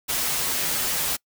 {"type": "noise with comb filter", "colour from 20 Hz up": "white", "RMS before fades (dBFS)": -25, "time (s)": [0.08, 1.17], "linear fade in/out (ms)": 20, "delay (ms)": 9.5, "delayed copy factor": -0.8, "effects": ["noise-tail reverb RT60 0.1 s tail -25 dB re dry"]}